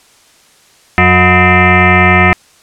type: tone with frequency modulation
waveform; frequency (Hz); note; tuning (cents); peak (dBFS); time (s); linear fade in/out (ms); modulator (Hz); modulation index
sine; 999; B5; +20; -4; 0.98-2.33; 0; 272; 5
effects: white hiss -46 dBFS RMS until 2.62 s + low-pass 9000 Hz 12 dB/octave